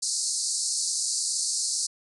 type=band-pass noise; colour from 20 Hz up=white; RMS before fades=-28 dBFS; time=0.02-1.87 s; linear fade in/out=10 ms; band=4200 to 9600 Hz; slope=96 dB/octave; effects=none